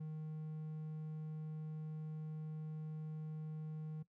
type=tone; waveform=triangle; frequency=155.5 Hz; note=D#3; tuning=1 cent flat; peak=-40 dBFS; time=0-4.03 s; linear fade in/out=10 ms; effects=noise-tail reverb RT60 0.1 s tail -17 dB re dry